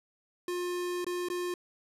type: tone with dropouts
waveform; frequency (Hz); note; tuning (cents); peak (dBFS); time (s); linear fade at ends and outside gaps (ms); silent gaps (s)
square; 355.4; F4; +30; -32; 0.48-1.54; 2; 1.045-1.066 / 1.286-1.3
effects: resampled to 32000 Hz